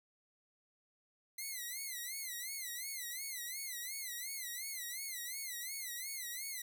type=tone with vibrato; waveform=5% pulse; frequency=2045 Hz; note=C7; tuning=40 cents flat; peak=-31 dBFS; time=1.38-6.62 s; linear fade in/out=5 ms; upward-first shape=sine; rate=2.8 Hz; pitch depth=140 cents each way; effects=none